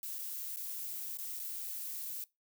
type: noise with dropouts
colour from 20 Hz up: violet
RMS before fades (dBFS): -41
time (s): 0.03-2.24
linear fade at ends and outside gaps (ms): 1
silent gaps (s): 0.184-0.188 / 0.561-0.569 / 1.172-1.186 / 1.394-1.398
effects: noise-tail reverb RT60 0.2 s tail -21 dB re dry